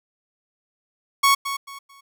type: tone with echo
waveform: sawtooth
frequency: 1108.7 Hz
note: C#6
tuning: in tune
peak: -10 dBFS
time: 1.23-1.35 s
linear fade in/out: 10 ms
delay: 220 ms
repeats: 3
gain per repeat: -11 dB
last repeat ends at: 2.01 s
effects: none